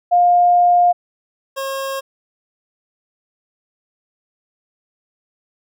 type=tone pair in turn; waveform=sine / 25% pulse; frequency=707 / 540.8 Hz; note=F5 / C#5; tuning=+21 / -43 cents; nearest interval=perfect fourth; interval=464 cents; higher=first; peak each=-9 / -18 dBFS; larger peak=first; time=0.11-0.93 / 1.56-2.01 s; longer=first; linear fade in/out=20 ms; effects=none